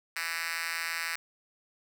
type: tone with high-pass filter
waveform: 5% pulse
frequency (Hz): 166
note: E3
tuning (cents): +12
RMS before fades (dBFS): -34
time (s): 0.16-1.16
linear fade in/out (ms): 2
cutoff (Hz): 2000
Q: 1.5
effects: none